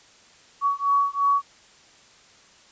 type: beating tone pair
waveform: sine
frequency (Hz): 1125 / 1127.9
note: C#6 / C#6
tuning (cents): +25 / +30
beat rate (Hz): 2.9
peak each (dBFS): -22 / -22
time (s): 0.61-1.42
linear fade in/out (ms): 50
effects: white hiss -53 dBFS RMS until 2.71 s + resampled to 16000 Hz